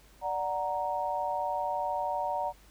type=chord; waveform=sine; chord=D augmented; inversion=none; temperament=equal; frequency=587.3 / 740 / 932.3 Hz; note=D5 / F#5 / A#5; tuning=0 / 0 / 0 cents; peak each=-35 / -33 / -32 dBFS; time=0.21-2.53 s; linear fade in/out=50 ms; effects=added 50 Hz sine -57 dBFS peak until 2.7 s + pink hiss -60 dBFS RMS until 2.7 s